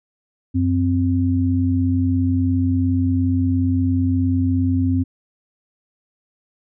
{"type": "tone pair together", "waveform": "sine", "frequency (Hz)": [92.89, 261.6], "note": ["F#2", "C4"], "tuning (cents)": [7, 0], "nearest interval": "octave + tritone", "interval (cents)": 1793, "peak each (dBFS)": -18, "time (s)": [0.54, 5.04], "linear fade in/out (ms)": 20, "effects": []}